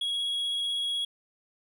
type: tone with vibrato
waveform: triangle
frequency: 3322 Hz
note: G#7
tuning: in tune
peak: -26 dBFS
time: 0.01-1.05 s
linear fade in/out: 5 ms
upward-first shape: sine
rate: 16 Hz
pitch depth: 9 cents each way
effects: none